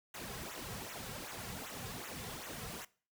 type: noise with flanger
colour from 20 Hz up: pink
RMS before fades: -45 dBFS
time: 0.14-2.85 s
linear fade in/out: 5 ms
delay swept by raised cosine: 0.2 to 3.4 ms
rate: 2.6 Hz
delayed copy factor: -0.9
effects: noise-tail reverb RT60 0.4 s tail -20 dB re dry